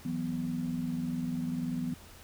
sine chord, E suspended second, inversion none, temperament equal, 164.81 / 185 / 246.9 Hz, E3 / F#3 / B3, 0 / 0 / 0 cents, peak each -36 / -38 / -33 dBFS, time 0.05-1.94 s, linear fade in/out 5 ms, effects added 83 Hz sine -56 dBFS peak until 2.23 s + pink hiss -53 dBFS RMS until 2.23 s

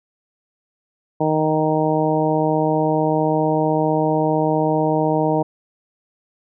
harmonic tone with a mistuned harmonic, 155.56 Hz, D#3, in tune, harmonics 1 / 2 / 3 / 4 / 5 / 6, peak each -23 / -21 / -22 / -22 / -24 / -25 dBFS, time 1.2-5.43 s, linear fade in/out 10 ms, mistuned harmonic 1, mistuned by +17 cents, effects none

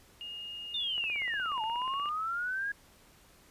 sine tone, 2845 Hz, F7, 31 cents sharp, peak -39 dBFS, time 0.21-2.09 s, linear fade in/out 0 ms
sine linear two-way sweep, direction down then up, 3655 to 855 to 1663 Hz, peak -31 dBFS, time 0.74-2.72 s, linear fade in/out 5 ms, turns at 1.62 s
click train, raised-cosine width 0.5 ms, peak -32 dBFS, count 19, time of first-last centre 0.98-2.058 s, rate 16.7 Hz
effects pink hiss -60 dBFS RMS until 3.5 s + resampled to 32000 Hz

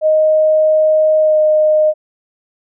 sine tone with pitch glide, 622.3 to 615.9 Hz, D#5 to D#5, 0 to -18 cents, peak -8 dBFS, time 0.01-1.94 s, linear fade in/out 50 ms, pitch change -18 cents, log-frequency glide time 1.2-1.39 s, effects none

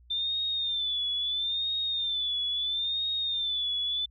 sine tone with vibrato, 3562 Hz, A7, 21 cents sharp, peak -27 dBFS, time 0.1-4.06 s, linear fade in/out 10 ms, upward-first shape sine, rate 0.75 Hz, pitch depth 82 cents each way, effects added 60 Hz sine -54 dBFS peak until 4.1 s

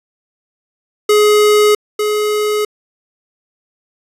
square tone pair in turn, 420 / 421.7 Hz, G#4 / G#4, +19 / +26 cents, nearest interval unison, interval 7 cents, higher second, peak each -8 / -14 dBFS, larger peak first, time 1.09-1.75 / 1.99-2.65 s, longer neither, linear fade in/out 5 ms, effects resampled to 32000 Hz

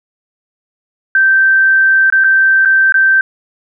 sine tone with dropouts, 1559 Hz, G6, 10 cents flat, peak -6 dBFS, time 1.15-3.21 s, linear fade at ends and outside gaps 2 ms, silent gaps 2.101-2.124 / 2.239-2.243 / 2.651-2.656 / 2.923-2.942 s, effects none

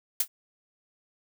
blue noise with exponential decay, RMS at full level -18 dBFS, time 0.2-0.28 s, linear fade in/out 5 ms, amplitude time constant 16 ms, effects none

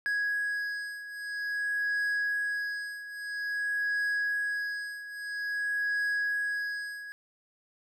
triangle beating tone pair, 1661.2 / 1661.7 Hz, G#6 / G#6, 0 / +1 cents, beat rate 0.5 Hz, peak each -33 / -29 dBFS, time 0.06-7.12 s, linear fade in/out 0 ms, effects none

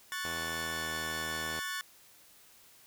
sawtooth chord, F# minor, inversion second, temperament equal, 1108.7 / 1480 / 1760 Hz, C#6 / F#6 / A6, 0 / 0 / 0 cents, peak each -38 / -37 / -34 dBFS, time 0.12-1.81 s, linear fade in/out 0 ms
5% pulse tone with pitch glide, 82.8 to 79.75 Hz, E2 to D#2, +8 to +43 cents, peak -29 dBFS, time 0.24-1.6 s, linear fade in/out 5 ms, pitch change -65 cents, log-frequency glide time 0.51-0.89 s
effects white hiss -59 dBFS RMS until 2.86 s

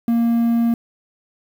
triangle tone with quantisation, 233.1 Hz, A#3, in tune, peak -12 dBFS, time 0.08-0.74 s, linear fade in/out 2 ms, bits 7, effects none

